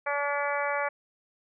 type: harmonic tone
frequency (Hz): 286.5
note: D4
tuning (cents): -43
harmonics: 2 / 3 / 4 / 5 / 6 / 7 / 8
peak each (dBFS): -31 / -33 / -34 / -35 / -36 / -36 / -37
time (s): 0.06-0.89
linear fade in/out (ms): 10
effects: none